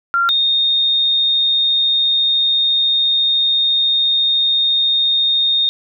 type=tone pair in turn; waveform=sine; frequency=1382 / 3683 Hz; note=F6 / A#7; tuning=-19 / -22 cents; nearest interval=octave + perfect fourth; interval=1697 cents; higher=second; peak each=-12 dBFS; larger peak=neither; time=0.14-0.29 / 0.29-5.69 s; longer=second; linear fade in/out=0 ms; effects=none